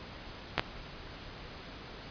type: clicks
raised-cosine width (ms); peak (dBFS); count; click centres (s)
0.3; -10; 2; 0.58 / 0.595
effects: pink hiss -46 dBFS RMS until 2.1 s + resampled to 11025 Hz